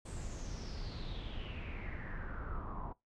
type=noise with low-pass filter sweep; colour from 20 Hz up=brown; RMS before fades=-42 dBFS; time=0.05-2.93 s; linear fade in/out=10 ms; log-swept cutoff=8500 to 950 Hz; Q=6.6; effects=noise-tail reverb RT60 0.2 s tail -22 dB re dry